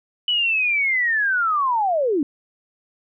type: linear sweep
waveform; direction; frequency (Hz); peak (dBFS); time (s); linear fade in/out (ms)
sine; down; 2986 to 265.6; -17; 0.28-2.23; 2
effects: none